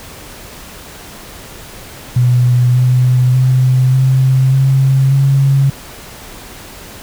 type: tone with pitch steps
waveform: sine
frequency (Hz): 123.47 / 126.06 / 128.71 / 131.42 / 134.18 / 137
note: B2 / B2 / C3 / C3 / C3 / C#3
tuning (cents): 0 / +36 / -28 / +8 / +44 / -20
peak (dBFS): -7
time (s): 2.16-5.7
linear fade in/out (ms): 5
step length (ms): 590
effects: pink hiss -33 dBFS RMS until 7.02 s